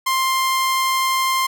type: tone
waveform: sawtooth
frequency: 1052 Hz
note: C6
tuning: 9 cents sharp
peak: -13 dBFS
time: 0.06-1.47 s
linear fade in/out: 10 ms
effects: none